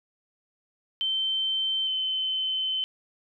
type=tone pair in turn; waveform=sine; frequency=3100 / 3064 Hz; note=G7 / G7; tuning=-20 / -40 cents; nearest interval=unison; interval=20 cents; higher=first; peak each=-24 / -25 dBFS; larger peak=first; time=1.01-1.87 / 1.87-2.84 s; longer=second; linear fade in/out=0 ms; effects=none